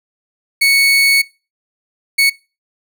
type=tone bursts at uneven times; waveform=30% pulse; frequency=2217 Hz; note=C#7; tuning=in tune; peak=-6 dBFS; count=2; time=0.61-1.22 / 2.18-2.3 s; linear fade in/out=10 ms; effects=noise-tail reverb RT60 0.3 s tail -22 dB re dry